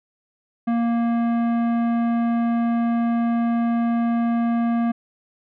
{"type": "tone with tanh clipping", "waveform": "sine", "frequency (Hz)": 233.6, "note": "A#3", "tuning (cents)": 4, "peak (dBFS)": -20, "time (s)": [0.67, 4.92], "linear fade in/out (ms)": 10, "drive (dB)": 14, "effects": []}